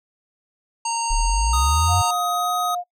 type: harmonic tone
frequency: 923 Hz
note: A#5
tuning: 17 cents flat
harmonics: 1 / 3 / 5 / 7 / 9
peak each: -23 / -32 / -32 / -30 / -31 dBFS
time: 0.85-2.11 s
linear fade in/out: 5 ms
type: linear sweep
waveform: sine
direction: up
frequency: 33 to 93.9 Hz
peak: -18 dBFS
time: 1.1-2.02 s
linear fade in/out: 10 ms
type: tone with pitch glide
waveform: square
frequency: 1244.5 to 1256.1 Hz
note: D#6 to D#6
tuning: 0 to +16 cents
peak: -23 dBFS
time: 1.53-2.75 s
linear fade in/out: 5 ms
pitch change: +16 cents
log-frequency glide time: 1.86-2.25 s
type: tone with vibrato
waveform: sine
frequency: 714 Hz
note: F5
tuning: 38 cents sharp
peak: -23 dBFS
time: 1.87-2.84 s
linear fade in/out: 50 ms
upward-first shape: sine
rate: 1.8 Hz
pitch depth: 13 cents each way
effects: noise-tail reverb RT60 0.1 s tail -22 dB re dry